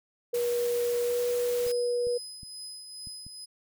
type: tone with pitch glide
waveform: sine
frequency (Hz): 480.2 to 485.5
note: B4 to B4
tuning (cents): -49 to -30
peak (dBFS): -25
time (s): 0.33-2.18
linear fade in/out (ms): 10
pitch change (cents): +19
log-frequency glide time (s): 0.99-1.2
type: noise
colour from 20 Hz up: white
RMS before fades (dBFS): -40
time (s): 0.34-1.72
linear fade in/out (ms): 5
type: tone with tremolo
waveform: 30% pulse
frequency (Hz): 5030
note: D#8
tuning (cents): +18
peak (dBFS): -34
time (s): 1.66-3.46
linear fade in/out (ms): 20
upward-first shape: triangle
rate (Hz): 2.3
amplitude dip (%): 50
type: clicks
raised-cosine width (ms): 5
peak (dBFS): -35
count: 5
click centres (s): 1.666 / 2.07 / 2.432 / 3.072 / 3.266
effects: none